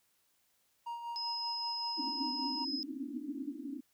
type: tone with tremolo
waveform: triangle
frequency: 940 Hz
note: A#5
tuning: 14 cents sharp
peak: -35 dBFS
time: 0.86-2.65 s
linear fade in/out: 10 ms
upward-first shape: sine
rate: 5.2 Hz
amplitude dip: 50%
type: tone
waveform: sine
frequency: 5090 Hz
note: D#8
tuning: 39 cents sharp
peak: -36 dBFS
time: 1.16-2.83 s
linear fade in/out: 0 ms
type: band-pass noise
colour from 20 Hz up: pink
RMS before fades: -41 dBFS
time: 1.97-3.81 s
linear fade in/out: 10 ms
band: 250 to 310 Hz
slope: 96 dB/octave
effects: white hiss -74 dBFS RMS until 3.93 s